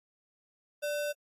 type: tone with sample-and-hold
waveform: sine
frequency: 587.3 Hz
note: D5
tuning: in tune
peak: -30 dBFS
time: 0.82-1.13 s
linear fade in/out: 20 ms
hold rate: 2100 Hz
effects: AAC 48 kbps